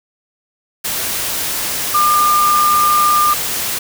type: tone in noise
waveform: sine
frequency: 1201 Hz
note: D6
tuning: 38 cents sharp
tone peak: -10 dBFS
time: 1.94-3.34 s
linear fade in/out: 10 ms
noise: white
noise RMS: -20 dBFS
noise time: 0.84-3.79 s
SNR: +7 dB
effects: none